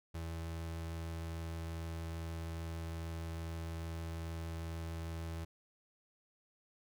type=tone; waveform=35% pulse; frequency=82.41 Hz; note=E2; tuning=in tune; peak=-38 dBFS; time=0.14-5.45 s; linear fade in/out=10 ms; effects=none